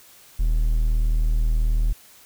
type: tone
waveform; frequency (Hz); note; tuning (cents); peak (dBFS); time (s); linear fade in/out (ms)
triangle; 39.3; D#1; +18; -15; 0.39-1.93; 10
effects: white hiss -50 dBFS RMS until 2.25 s